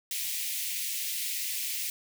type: high-pass noise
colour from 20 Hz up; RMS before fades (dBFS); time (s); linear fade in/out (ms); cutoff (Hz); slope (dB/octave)
white; -33; 0.11-1.9; 2; 2000; 48
effects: none